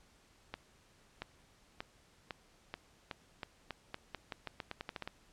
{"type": "accelerating click train", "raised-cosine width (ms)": 0.3, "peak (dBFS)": -24, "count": 19, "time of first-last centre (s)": [0.54, 5.076], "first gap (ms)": 680, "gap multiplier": 0.86, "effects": ["pink hiss -66 dBFS RMS until 5.32 s", "low-pass 9000 Hz 12 dB/octave"]}